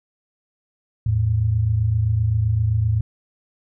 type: tone pair together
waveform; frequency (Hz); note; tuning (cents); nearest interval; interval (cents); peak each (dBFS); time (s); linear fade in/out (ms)
sine; 82.41 / 110.12; E2 / A2; 0 / +2; perfect fourth; 502; -23 / -17; 1.06-3.01; 5
effects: none